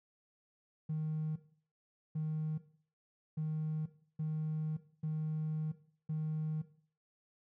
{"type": "tone bursts at uneven times", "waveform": "triangle", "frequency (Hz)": 155.56, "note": "D#3", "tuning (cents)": 0, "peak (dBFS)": -30, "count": 6, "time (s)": [[0.89, 1.36], [2.15, 2.58], [3.37, 3.86], [4.19, 4.77], [5.03, 5.72], [6.09, 6.62]], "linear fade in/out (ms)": 10, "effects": ["noise-tail reverb RT60 0.5 s tail -17 dB re dry", "tanh soft clip ceiling -30 dBFS"]}